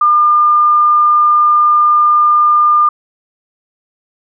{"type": "tone", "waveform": "sine", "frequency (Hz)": 1204, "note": "D6", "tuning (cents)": 43, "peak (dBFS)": -6, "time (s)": [0.01, 2.89], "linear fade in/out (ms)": 5, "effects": []}